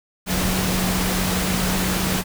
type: tone in noise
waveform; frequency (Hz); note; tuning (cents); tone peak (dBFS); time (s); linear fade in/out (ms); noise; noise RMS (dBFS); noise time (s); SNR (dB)
sine; 185; F#3; 0; -23; 0.26-2.24; 50; pink; -23; 0.26-2.24; -3
effects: none